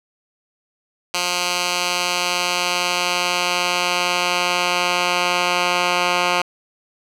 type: tone with band-pass filter sweep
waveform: 10% pulse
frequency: 177.6 Hz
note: F3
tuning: 29 cents sharp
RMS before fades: -20 dBFS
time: 1.14-6.42 s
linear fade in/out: 5 ms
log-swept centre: 4400 to 2200 Hz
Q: 0.78
effects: none